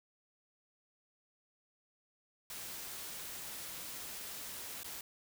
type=noise with dropouts; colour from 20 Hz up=white; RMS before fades=-45 dBFS; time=2.5-5.01 s; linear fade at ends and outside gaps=2 ms; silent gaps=4.833-4.844 s; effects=none